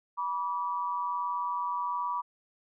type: tone pair together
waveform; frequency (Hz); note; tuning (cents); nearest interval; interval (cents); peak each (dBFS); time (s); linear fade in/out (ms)
sine; 973.8 / 1155; B5 / D6; -25 / -29; minor third; 296; -31 / -33; 0.17-2.22; 20
effects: none